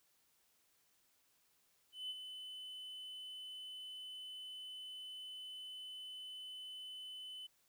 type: tone with ADSR envelope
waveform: triangle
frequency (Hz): 3020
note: F#7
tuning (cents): +35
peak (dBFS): -37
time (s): 1.92-7.47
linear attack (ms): 180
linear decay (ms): 32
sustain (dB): -8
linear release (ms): 10
effects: tanh soft clip ceiling -36 dBFS + white hiss -75 dBFS RMS until 7.68 s